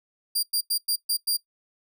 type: tone bursts at uneven times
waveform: 20% pulse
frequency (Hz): 4774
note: D8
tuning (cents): +28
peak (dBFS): -16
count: 6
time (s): 0.35-0.43 / 0.53-0.61 / 0.7-0.78 / 0.88-0.96 / 1.09-1.17 / 1.27-1.37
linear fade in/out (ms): 10
effects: noise-tail reverb RT60 0.1 s tail -17 dB re dry